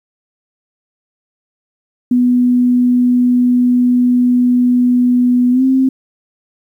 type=tone with pitch glide; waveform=sine; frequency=246.9 to 263.1 Hz; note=B3 to C4; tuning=0 to +10 cents; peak=-8 dBFS; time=2.11-5.89 s; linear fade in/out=5 ms; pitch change=+110 cents; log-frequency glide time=5.51-5.63 s; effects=8-bit